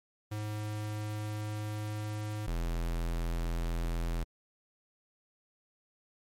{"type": "tone pair in turn", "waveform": "square", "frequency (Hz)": [106.1, 42.11], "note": ["G#2", "E1"], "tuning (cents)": [38, 38], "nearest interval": "octave + major third", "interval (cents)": 1600, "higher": "first", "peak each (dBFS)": [-35, -31], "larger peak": "second", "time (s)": [[0.31, 2.47], [2.47, 4.24]], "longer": "first", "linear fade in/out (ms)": 10, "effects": ["MP3 64 kbps"]}